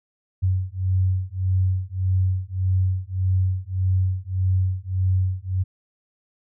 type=beating tone pair; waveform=sine; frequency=92.5 / 94.2 Hz; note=F#2 / F#2; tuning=0 / +32 cents; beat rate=1.7 Hz; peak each=-22 dBFS; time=0.42-5.64 s; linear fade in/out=20 ms; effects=none